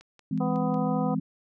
click train, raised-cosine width 0.2 ms, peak -34 dBFS, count 5, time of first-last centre 0.01-0.743 s, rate 5.46 Hz
sine chord, E augmented, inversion none, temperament just, 164.81 / 206 / 257.5 Hz, E3 / G#3 / B#3, 0 / -14 / -28 cents, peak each -29 dBFS, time 0.31-1.2 s, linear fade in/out 5 ms
harmonic tone, 250 Hz, B3, 21 cents sharp, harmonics 2 / 3 / 4 / 5, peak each -32 / -32 / -37 / -39 dBFS, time 0.4-1.15 s, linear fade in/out 10 ms
effects none

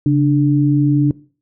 sine tone pair together, 139.03 / 294.6 Hz, C#3 / D4, +5 / +6 cents, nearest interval octave + minor second, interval 1301 cents, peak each -13 dBFS, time 0.06-1.11 s, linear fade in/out 2 ms, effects noise-tail reverb RT60 0.4 s tail -20 dB re dry

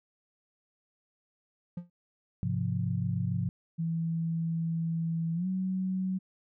triangle tone with exponential decay, 174.61 Hz, F3, in tune, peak -29 dBFS, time 1.77-1.9 s, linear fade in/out 5 ms, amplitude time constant 28 ms
sine chord, F minor, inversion first, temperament equal, 103.83 / 130.81 / 174.61 Hz, Ab2 / C3 / F3, 0 / 0 / 0 cents, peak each -32 dBFS, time 2.43-3.49 s, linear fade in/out 0 ms
sine tone with pitch glide, 164.81 to 187.14 Hz, E3 to F#3, 0 to +20 cents, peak -28 dBFS, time 3.78-6.19 s, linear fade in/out 20 ms, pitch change +220 cents, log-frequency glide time 5.34-5.47 s
effects none

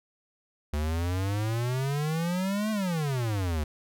square exponential two-way sweep, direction up then down, 72.7 to 220 to 72.7 Hz, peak -27 dBFS, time 0.73-3.64 s, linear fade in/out 5 ms, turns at 2.71 s, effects none

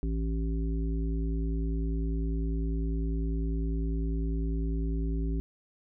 harmonic tone, 55 Hz, A1, in tune, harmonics 1 / 3 / 5 / 7, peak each -28 / -36 / -37 / -42 dBFS, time 0.03-5.4 s, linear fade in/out 0 ms, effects none

